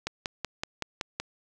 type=click train; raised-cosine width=0.2 ms; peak=-13 dBFS; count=7; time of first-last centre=0.07-1.2 s; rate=5.31 Hz; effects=none